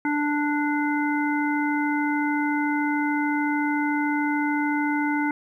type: harmonic tone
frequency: 294.4 Hz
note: D4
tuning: 4 cents sharp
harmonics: 1 / 3 / 5 / 7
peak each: -23 / -28 / -30 / -31 dBFS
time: 0.05-5.31 s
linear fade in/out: 2 ms
effects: 10-bit